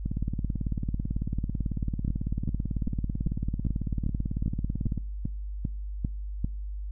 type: two click trains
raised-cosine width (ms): 5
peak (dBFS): -17 / -16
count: 90 / 12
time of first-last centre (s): 0.06-4.977 / 2.08-6.445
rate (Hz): 18.1 / 2.52
effects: noise-tail reverb RT60 0.6 s tail -26 dB re dry + added 50 Hz sine -32 dBFS peak until 6.91 s